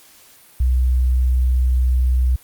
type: tone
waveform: sine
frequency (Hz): 63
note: B1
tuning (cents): +35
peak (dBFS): -13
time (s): 0.6-2.36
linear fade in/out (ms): 5
effects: white hiss -48 dBFS RMS until 2.43 s + Opus 48 kbps